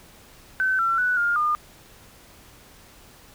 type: tone with pitch steps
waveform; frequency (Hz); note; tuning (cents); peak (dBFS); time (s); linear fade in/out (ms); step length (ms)
sine; 1528 / 1351 / 1483 / 1410 / 1213; G6 / E6 / F#6 / F6 / D#6; -45 / +42 / +4 / +16 / -44; -19; 0.6-1.55; 0; 190
effects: pink hiss -50 dBFS RMS until 3.34 s